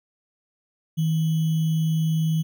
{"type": "tone with sample-and-hold", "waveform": "sine", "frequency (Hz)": 159.7, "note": "D#3", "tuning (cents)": 45, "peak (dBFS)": -19, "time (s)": [0.97, 2.43], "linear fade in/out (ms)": 20, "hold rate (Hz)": 3150, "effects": []}